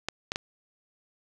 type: clicks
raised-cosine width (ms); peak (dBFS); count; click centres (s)
0.2; -12; 3; 0.086 / 0.319 / 0.359
effects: none